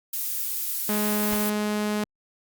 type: noise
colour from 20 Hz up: violet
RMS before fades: -28 dBFS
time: 0.13-1.5 s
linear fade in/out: 5 ms
type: tone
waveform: sawtooth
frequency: 210 Hz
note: G#3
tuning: 19 cents sharp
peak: -20 dBFS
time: 0.89-2.04 s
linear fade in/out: 2 ms
type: noise with exponential decay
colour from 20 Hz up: pink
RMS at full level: -29 dBFS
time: 1.32-1.44 s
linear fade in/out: 0 ms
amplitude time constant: 25 ms
effects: Opus 48 kbps